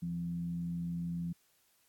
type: tone with frequency modulation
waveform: sine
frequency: 171.2 Hz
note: F3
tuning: 34 cents flat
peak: -34 dBFS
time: 0.02-1.33 s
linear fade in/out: 10 ms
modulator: 87.2 Hz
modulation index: 0.3
effects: white hiss -71 dBFS RMS until 1.88 s + AAC 64 kbps

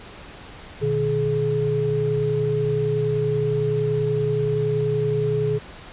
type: tone cluster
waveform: sine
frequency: 120.6 / 151.2 / 422.8 Hz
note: B2 / D#3 / G#4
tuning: -41 / -49 / +31 cents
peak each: -26 / -25 / -21 dBFS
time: 0.81-5.59 s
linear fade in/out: 20 ms
effects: pink hiss -41 dBFS RMS until 5.92 s + resampled to 8000 Hz

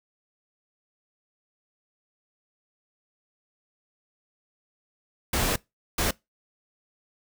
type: noise bursts at uneven times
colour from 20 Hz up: pink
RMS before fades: -25 dBFS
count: 2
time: 5.33-5.56 / 5.98-6.11 s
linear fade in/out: 5 ms
effects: noise-tail reverb RT60 0.2 s tail -23 dB re dry

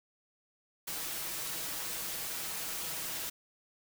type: noise with comb filter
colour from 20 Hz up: white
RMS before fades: -38 dBFS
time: 0.87-3.3 s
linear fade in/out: 10 ms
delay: 6.2 ms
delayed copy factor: +0.5
effects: none

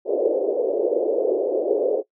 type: band-pass noise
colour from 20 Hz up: white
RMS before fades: -21 dBFS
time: 0.05-2.03 s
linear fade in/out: 50 ms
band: 360 to 550 Hz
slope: 48 dB/octave
effects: noise-tail reverb RT60 0.1 s tail -19 dB re dry

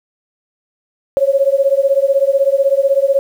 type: beating tone pair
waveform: sine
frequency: 542 / 558 Hz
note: C#5 / C#5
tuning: -39 / +11 cents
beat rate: 16 Hz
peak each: -13 dBFS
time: 1.17-3.19 s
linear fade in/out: 0 ms
effects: 7-bit

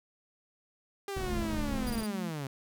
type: linear sweep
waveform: sawtooth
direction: down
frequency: 402.9 to 130.81 Hz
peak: -31 dBFS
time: 1.08-2.47 s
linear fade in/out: 2 ms
type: noise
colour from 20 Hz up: brown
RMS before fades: -36 dBFS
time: 1.16-2.04 s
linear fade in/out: 10 ms
type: tone with vibrato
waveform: sine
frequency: 215.9 Hz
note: A3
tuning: 33 cents flat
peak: -35 dBFS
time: 1.27-2.32 s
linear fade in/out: 50 ms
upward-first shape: square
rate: 15 Hz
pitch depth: 11 cents each way
type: tone bursts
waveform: 15% pulse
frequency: 4800 Hz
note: D8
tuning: 37 cents sharp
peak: -34 dBFS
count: 4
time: 1.87-2.063 s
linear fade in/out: 0 ms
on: 31 ms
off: 23 ms
effects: none

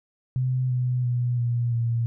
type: tone with pitch steps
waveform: sine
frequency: 128.1 / 125.17 / 122.32 / 119.52 / 116.79 Hz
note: C3 / B2 / B2 / A#2 / A#2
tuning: -36 / +24 / -16 / +44 / +4 cents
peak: -21 dBFS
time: 0.36-2.06 s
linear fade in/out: 0 ms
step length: 340 ms
effects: none

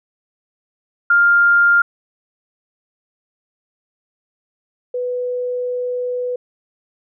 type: tone pair in turn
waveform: sine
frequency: 1401 / 495.3 Hz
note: F6 / B4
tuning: +5 / +5 cents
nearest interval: octave + tritone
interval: 1800 cents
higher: first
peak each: -9 / -19 dBFS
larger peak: first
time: 1.1-1.82 / 4.94-6.36 s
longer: second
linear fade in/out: 5 ms
effects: none

